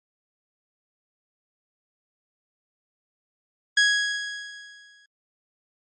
sawtooth tone with exponential decay, 1661.2 Hz, G#6, in tune, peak -11 dBFS, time 3.77-5.06 s, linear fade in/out 5 ms, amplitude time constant 280 ms, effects low-pass 9000 Hz 12 dB/octave + MP3 32 kbps

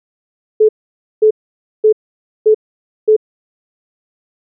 sine tone bursts, 431.9 Hz, A4, 32 cents flat, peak -5 dBFS, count 5, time 0.6-3.165 s, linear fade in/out 10 ms, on 89 ms, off 530 ms, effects none

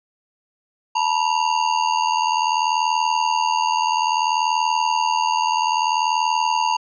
square ring-modulated tone, 930 Hz, A#5, 4 cents flat, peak -15 dBFS, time 0.95-6.77 s, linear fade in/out 10 ms, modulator 40.3 Hz, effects resampled to 16000 Hz

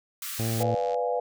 white high-pass noise, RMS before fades -35 dBFS, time 0.22-0.63 s, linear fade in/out 2 ms, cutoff 1100 Hz, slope 96 dB/octave
click train, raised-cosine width 0.2 ms, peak -28 dBFS, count 48, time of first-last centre 0.38-0.944 s, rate 83.3 Hz
harmonic tone, 113.3 Hz, A#2, 49 cents flat, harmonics 1 / 2 / 3 / 4 / 5 / 6 / 7, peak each -27 / -33 / -37 / -39 / -41 / -43 / -44 dBFS, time 0.39-0.75 s, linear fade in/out 5 ms
sine chord, B diminished seventh, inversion none, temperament equal, 493.9 / 587.3 / 698.5 / 830.6 Hz, B4 / D5 / F5 / Ab5, 0 / 0 / 0 / 0 cents, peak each -27 / -32 / -30 / -33 dBFS, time 0.6-1.2 s, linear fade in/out 5 ms
effects none

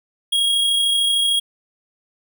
square tone with amplitude modulation, 3286 Hz, G#7, 19 cents flat, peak -15 dBFS, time 0.32-1.4 s, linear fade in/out 10 ms, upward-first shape sine, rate 33.3 Hz, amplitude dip 25%, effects none

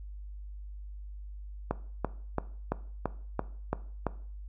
click train, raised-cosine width 1 ms, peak -14 dBFS, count 8, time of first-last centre 1.71-4.067 s, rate 2.97 Hz, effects noise-tail reverb RT60 0.5 s tail -17 dB re dry + added 50 Hz sine -40 dBFS peak until 4.48 s

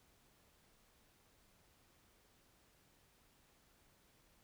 silence, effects pink hiss -71 dBFS RMS until 4.43 s

